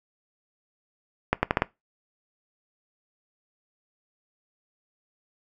accelerating click train, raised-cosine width 0.5 ms, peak -5 dBFS, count 5, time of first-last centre 1.33-1.621 s, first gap 100 ms, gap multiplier 0.79, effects noise-tail reverb RT60 0.2 s tail -20 dB re dry

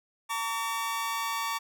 sawtooth tone pair together, 911 / 1138.7 Hz, A#5 / C#6, -40 / +46 cents, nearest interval major third, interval 386 cents, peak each -29 / -28 dBFS, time 0.29-1.59 s, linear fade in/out 20 ms, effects none

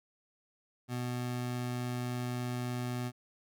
25% pulse tone, 123.47 Hz, B2, in tune, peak -30 dBFS, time 0.88-3.12 s, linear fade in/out 50 ms, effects none

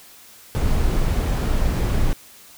brown noise, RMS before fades -19 dBFS, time 0.55-2.13 s, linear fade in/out 0 ms, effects white hiss -46 dBFS RMS until 2.57 s

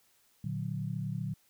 sine chord, Bb augmented, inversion none, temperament equal with one note detuned, 116.54 / 148.71 / 185 Hz, Bb2 / D3 / F#3, 0 / +22 / 0 cents, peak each -37 / -36 / -38 dBFS, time 0.44-1.34 s, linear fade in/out 5 ms, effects white hiss -68 dBFS RMS until 1.49 s

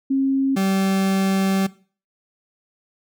sine / 40% pulse tone pair in turn, 270.1 / 192.93 Hz, C#4 / G3, -45 / -27 cents, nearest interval tritone, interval 582 cents, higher first, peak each -16 / -17 dBFS, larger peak first, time 0.1-0.56 / 0.56-1.67 s, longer second, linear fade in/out 10 ms, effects noise-tail reverb RT60 0.4 s tail -19 dB re dry

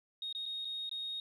sine tone with dropouts, 3729 Hz, A#7, in tune, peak -36 dBFS, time 0.22-1.2 s, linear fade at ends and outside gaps 2 ms, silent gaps 0.327-0.349 / 0.456-0.461 / 0.648-0.652 / 0.894-0.913 s, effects tanh soft clip ceiling -32 dBFS + 13-bit

